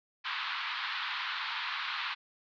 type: band-pass noise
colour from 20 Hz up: pink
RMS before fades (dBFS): -36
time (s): 0.24-2.15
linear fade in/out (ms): 20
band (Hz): 970 to 4200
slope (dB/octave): 48
effects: none